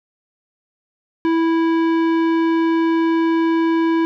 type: tone with tanh clipping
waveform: sine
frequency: 328.8 Hz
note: E4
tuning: 4 cents flat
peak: -16 dBFS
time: 1.25-4.05 s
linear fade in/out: 0 ms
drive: 15 dB
effects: none